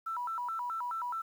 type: tone with vibrato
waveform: sine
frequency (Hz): 1140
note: C#6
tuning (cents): +48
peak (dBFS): -33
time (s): 0.06-1.22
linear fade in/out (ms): 10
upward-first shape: square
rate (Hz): 4.7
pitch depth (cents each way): 270
effects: 10-bit